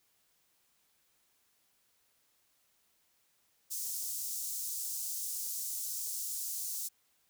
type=high-pass noise; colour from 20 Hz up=pink; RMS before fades=-38 dBFS; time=3.7-6.89 s; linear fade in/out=20 ms; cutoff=6100 Hz; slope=24 dB/octave; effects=white hiss -73 dBFS RMS until 7.29 s